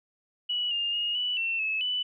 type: tone with pitch steps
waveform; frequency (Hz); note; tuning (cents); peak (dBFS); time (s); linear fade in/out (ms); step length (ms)
sine; 2937 / 2815 / 2858 / 2961 / 2699 / 2595 / 2984; F#7 / F7 / F7 / F#7 / E7 / E7 / F#7; -13 / +13 / +39 / +1 / +40 / -28 / +14; -26; 0.49-2.03; 10; 220
effects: none